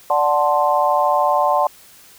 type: chord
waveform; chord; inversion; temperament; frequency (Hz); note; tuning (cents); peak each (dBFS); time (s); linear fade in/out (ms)
sine; D dominant seventh; none; equal; 587.3 / 740 / 880 / 1046.5; D5 / F#5 / A5 / C6; 0 / 0 / 0 / 0; -19; 0.1-1.67; 2
effects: white hiss -46 dBFS RMS until 2.18 s